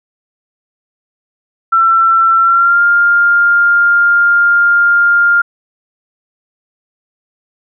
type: tone with pitch glide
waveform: sine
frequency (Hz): 1345 to 1402.9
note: E6 to F6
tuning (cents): +34 to +7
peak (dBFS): -6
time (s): 1.72-5.42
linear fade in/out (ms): 10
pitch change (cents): +73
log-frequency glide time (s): 2.37-2.82
effects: none